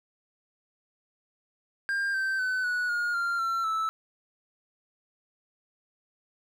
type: tone with pitch steps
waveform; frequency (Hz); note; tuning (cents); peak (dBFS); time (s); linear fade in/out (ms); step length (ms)
triangle; 1600 / 1555.3 / 1511.9 / 1469.8 / 1428.7 / 1388.9 / 1350.1 / 1312.4; G6 / G6 / F#6 / F#6 / F6 / F6 / E6 / E6; +35 / -14 / +37 / -12 / +39 / -10 / +41 / -8; -24; 1.89-3.89; 0; 250
effects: none